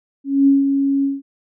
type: tone with ADSR envelope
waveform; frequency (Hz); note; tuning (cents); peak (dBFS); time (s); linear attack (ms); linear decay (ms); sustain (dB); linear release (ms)
sine; 276.2; C#4; -6; -8; 0.24-1.22; 230; 170; -6; 180
effects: none